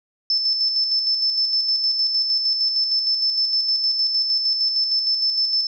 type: tone with tremolo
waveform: sine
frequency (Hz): 5274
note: E8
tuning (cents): 0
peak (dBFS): -16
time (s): 0.3-5.67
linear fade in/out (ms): 2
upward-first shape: square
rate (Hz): 6.5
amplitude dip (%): 40
effects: none